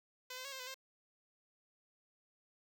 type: tone with pitch steps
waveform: 5% pulse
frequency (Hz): 507 / 514 / 552 / 527 / 505 / 528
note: B4 / C5 / C#5 / C5 / B4 / C5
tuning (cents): +45 / -31 / -7 / +12 / +39 / +16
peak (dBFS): -33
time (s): 0.3-0.744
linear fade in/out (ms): 5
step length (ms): 74
effects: none